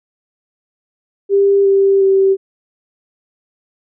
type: tone with pitch steps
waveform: sine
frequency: 397.5 / 392.3 / 387.1 Hz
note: G4 / G4 / G4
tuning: +24 / +1 / -22 cents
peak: -8 dBFS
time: 1.29-2.37 s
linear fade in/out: 50 ms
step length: 360 ms
effects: none